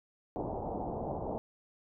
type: low-pass noise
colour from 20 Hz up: white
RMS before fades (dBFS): -37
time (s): 0.36-1.38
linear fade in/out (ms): 0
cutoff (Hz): 850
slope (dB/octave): 48
effects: none